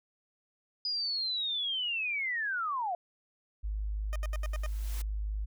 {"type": "linear sweep", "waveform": "sine", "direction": "down", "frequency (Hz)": [4968, 672], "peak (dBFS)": -30, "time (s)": [0.85, 2.95], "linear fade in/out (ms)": 2}
{"type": "tone", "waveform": "sine", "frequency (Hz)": 51.91, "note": "G#1", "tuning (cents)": 0, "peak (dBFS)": -31, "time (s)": [3.63, 5.46], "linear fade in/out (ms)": 20}
{"type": "tone bursts", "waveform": "15% pulse", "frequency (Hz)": 614, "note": "D#5", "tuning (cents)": -23, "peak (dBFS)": -32, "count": 6, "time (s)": [4.13, 4.662], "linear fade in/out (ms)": 0, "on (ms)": 27, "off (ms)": 74}
{"type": "noise with exponential growth", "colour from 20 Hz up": "white", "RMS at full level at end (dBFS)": -43, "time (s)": [4.19, 5.02], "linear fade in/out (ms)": 5, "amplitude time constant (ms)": 180}
{"effects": []}